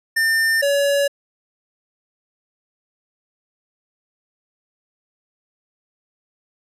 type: tone pair in turn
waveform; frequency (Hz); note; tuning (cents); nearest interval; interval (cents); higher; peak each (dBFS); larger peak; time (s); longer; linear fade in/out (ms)
square; 1800 / 565.8; A6 / C#5; +39 / +35; octave + minor sixth; 2004; first; -16; neither; 0.16-0.62 / 0.62-1.08; neither; 10
effects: resampled to 32000 Hz